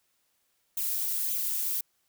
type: noise with flanger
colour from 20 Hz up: violet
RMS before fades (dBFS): -30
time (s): 0.77-1.81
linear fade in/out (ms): 5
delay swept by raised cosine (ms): 0.29 to 2.89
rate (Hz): 1.8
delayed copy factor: +0.65
effects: white hiss -73 dBFS RMS until 2.08 s